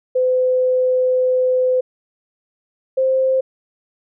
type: tone pair in turn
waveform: sine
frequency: 509 / 524.5 Hz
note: C5 / C5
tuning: -48 / +4 cents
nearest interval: minor second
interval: 52 cents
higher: second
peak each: -13 dBFS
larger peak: neither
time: 0.15-1.81 / 2.97-3.41 s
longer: first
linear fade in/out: 10 ms
effects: none

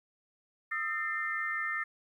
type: tone cluster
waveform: sine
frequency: 1244 / 1329 / 1802 / 2090 Hz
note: D#6 / E6 / A6 / C7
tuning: -1 / +14 / +41 / -2 cents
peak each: -40 / -40 / -33 / -38 dBFS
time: 0.71-1.84 s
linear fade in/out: 10 ms
effects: 11-bit

